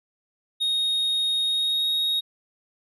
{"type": "tone with pitch glide", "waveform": "triangle", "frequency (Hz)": [3729, 3757], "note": ["A#7", "A#7"], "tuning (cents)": [0, 13], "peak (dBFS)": -20, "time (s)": [0.6, 2.21], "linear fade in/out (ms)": 20, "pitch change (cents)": 13, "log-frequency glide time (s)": [1.44, 1.87], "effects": []}